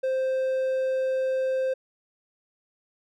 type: tone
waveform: triangle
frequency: 523.3 Hz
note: C5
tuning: in tune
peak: -21 dBFS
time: 0.03-1.74 s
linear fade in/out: 10 ms
effects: none